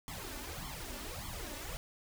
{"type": "noise with flanger", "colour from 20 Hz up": "pink", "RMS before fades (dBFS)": -43, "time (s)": [0.08, 1.77], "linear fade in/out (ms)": 0, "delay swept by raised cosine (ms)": [0.92, 3.42], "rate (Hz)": 1.7, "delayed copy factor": 0.95, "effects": []}